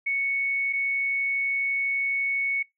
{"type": "tone pair in turn", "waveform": "sine", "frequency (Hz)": [2217, 2217], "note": ["C#7", "C#7"], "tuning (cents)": [0, 0], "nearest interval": "unison", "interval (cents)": 0, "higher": "neither", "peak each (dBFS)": -23, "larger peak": "neither", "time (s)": [[0.06, 0.73], [0.73, 2.63]], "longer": "second", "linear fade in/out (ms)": 10, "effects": ["noise-tail reverb RT60 0.2 s tail -25 dB re dry"]}